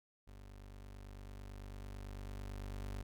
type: tone with level ramp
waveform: 30% pulse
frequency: 49 Hz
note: G1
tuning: in tune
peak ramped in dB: -50 to -38 dBFS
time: 0.27-3.03 s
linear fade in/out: 10 ms
effects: none